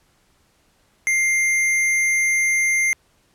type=tone; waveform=square; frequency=2100 Hz; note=C7; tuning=6 cents sharp; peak=-17 dBFS; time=1.07-2.93 s; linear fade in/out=0 ms; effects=pink hiss -61 dBFS RMS until 3.34 s + low-pass 12000 Hz 12 dB/octave